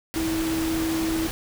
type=tone in noise; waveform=sine; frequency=323.7 Hz; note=E4; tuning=31 cents flat; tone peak=-23 dBFS; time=0.16-1.27 s; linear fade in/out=0 ms; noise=pink; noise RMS=-31 dBFS; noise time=0.14-1.31 s; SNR=+5 dB; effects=none